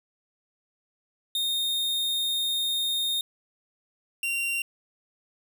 45% pulse tone pair in turn, 3685 / 2761 Hz, A#7 / F7, -21 / -20 cents, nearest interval perfect fourth, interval 499 cents, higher first, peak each -25 / -26 dBFS, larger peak first, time 1.35-3.21 / 4.23-4.62 s, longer first, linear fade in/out 2 ms, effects none

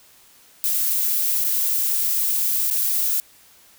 violet noise with dropouts, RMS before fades -21 dBFS, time 0.64-3.2 s, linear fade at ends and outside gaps 0 ms, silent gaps 1.442-1.446 / 2.701-2.711 s, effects white hiss -52 dBFS RMS until 3.78 s

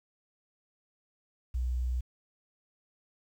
sine tone, 61.9 Hz, B1, 5 cents sharp, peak -28 dBFS, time 1.54-2.01 s, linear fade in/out 10 ms, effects 10-bit

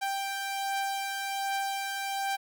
sawtooth beating tone pair, 785 / 786.3 Hz, G5 / G5, +2 / +5 cents, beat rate 1.3 Hz, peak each -35 / -27 dBFS, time 0.01-2.37 s, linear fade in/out 20 ms, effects none

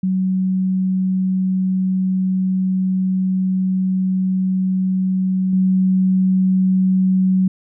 sine tone with level steps, 187.3 Hz, F#3, 21 cents sharp, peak -15 / -12 dBFS, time 0.03-7.48 s, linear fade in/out 5 ms, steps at 5.53 s, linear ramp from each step 2 ms, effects none

